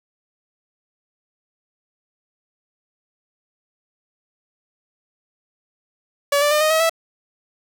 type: tone with pitch steps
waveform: sawtooth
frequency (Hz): 570 / 586.4 / 603.2 / 620.5 / 638.3 / 656.7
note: C#5 / D5 / D5 / D#5 / D#5 / E5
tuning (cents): +48 / -3 / +46 / -5 / +44 / -7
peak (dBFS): -11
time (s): 6.32-6.896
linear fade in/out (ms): 5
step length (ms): 96
effects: none